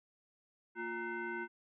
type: tone with frequency modulation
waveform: sine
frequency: 932.3 Hz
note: A#5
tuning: in tune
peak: -37 dBFS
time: 0.75-1.48 s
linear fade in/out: 50 ms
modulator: 581 Hz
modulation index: 1.7
effects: none